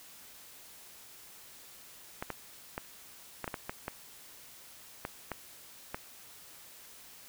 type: clicks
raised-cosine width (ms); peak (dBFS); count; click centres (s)
0.5; -20; 11; 2.225 / 2.303 / 2.779 / 3.443 / 3.478 / 3.542 / 3.695 / 3.881 / 5.051 / 5.317 / 5.945
effects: white hiss -53 dBFS RMS until 7.28 s